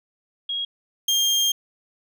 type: tone pair in turn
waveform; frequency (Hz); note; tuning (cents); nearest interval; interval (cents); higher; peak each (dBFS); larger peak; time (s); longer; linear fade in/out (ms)
sine / 30% pulse; 3288 / 3207; G#7 / G7; -18 / +39; unison; 43; first; -24 / -15; second; 0.49-0.65 / 1.08-1.52; second; 5
effects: none